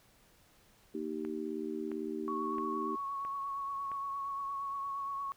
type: chord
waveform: sine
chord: Eb major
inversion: second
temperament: just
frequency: 233.3 / 311.1 / 388.9 Hz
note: Bb3 / Eb4 / G4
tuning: +2 / 0 / -14 cents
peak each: -41 / -39 / -39 dBFS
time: 0.94-2.96 s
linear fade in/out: 10 ms
type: click train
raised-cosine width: 0.5 ms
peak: -33 dBFS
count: 5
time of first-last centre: 1.25-3.917 s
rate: 1.5 Hz
type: tone with vibrato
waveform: sine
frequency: 1108.7 Hz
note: C#6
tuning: in tune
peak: -35 dBFS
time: 2.28-5.32 s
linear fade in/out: 0 ms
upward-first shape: triangle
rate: 8.6 Hz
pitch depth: 25 cents each way
effects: pink hiss -65 dBFS RMS until 5.36 s